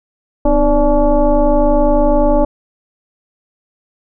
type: tone with frequency modulation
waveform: sine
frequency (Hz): 303.8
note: D#4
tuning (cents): -41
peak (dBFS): -8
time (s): 0.45-2.45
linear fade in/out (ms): 5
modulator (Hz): 278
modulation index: 1.7
effects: none